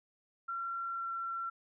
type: tone with pitch glide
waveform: sine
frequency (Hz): 1366 to 1357.3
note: F6 to F6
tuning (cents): -39 to -50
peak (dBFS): -35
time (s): 0.48-1.5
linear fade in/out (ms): 10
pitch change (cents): -11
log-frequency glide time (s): 0.86-1.13
effects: none